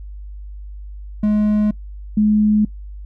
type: tone pair in turn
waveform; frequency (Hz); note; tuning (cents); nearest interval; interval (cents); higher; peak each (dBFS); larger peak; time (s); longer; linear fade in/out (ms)
triangle / sine; 210.7 / 211.7; G#3 / G#3; +25 / +33; unison; 8; second; -11; neither; 1.23-1.71 / 2.17-2.65; neither; 5
effects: noise-tail reverb RT60 0.1 s tail -22 dB re dry + added 50 Hz sine -30 dBFS peak until 3.05 s